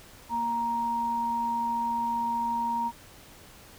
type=tone pair together; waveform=sine; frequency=233.7 / 936.2 Hz; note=A#3 / A#5; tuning=+5 / +7 cents; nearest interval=2 octaves; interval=2402 cents; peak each=-36 / -26 dBFS; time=0.29-2.92 s; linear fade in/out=50 ms; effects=pink hiss -51 dBFS RMS until 3.78 s